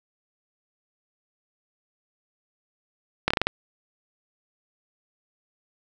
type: slowing click train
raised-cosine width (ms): 0.3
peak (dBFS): -4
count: 6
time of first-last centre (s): 3.28-3.47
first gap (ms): 25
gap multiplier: 1.21
effects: none